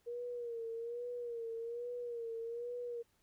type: tone with vibrato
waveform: sine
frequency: 471.2 Hz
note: A#4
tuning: 19 cents sharp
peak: -39 dBFS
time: 0.06-3.03 s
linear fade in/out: 20 ms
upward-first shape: sine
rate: 1.2 Hz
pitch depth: 60 cents each way
effects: pink hiss -75 dBFS RMS until 3.22 s